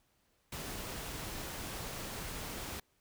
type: noise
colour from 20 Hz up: pink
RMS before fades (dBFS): -42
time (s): 0.52-2.8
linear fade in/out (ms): 5
effects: pink hiss -74 dBFS RMS until 3 s